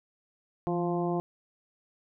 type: harmonic tone with a mistuned harmonic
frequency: 174.61 Hz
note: F3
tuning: in tune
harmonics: 1 / 2 / 3 / 4 / 5 / 6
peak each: -31 / -30 / -39 / -34 / -40 / -41 dBFS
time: 0.67-1.2 s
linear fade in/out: 0 ms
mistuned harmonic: 1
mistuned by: -47 cents
effects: none